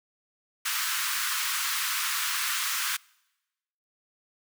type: high-pass noise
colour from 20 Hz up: pink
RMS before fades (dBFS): -29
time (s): 0.65-2.97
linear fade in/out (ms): 10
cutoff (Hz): 1100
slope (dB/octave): 48
effects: noise-tail reverb RT60 1.0 s tail -26 dB re dry